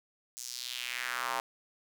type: tone with high-pass filter sweep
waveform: square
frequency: 61.74 Hz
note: B1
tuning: in tune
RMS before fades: -37 dBFS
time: 0.37-1.4 s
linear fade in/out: 0 ms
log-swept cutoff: 6900 to 860 Hz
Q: 2.4
effects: none